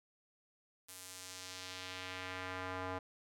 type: tone with band-pass filter sweep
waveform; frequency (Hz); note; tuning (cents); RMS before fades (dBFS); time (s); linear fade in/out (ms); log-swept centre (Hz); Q
square; 92.5; F#2; 0; -45; 0.88-2.99; 10; 11000 to 950; 1
effects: none